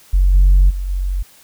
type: tone with level steps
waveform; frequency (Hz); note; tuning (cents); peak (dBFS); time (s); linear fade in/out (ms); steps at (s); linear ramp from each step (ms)
sine; 46.25; F#1; 0; -8 / -5 / -19 / -16; 0.13-1.23; 10; 0.33 / 0.69 / 0.88; 20
effects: tanh soft clip ceiling -4 dBFS + white hiss -47 dBFS RMS until 1.43 s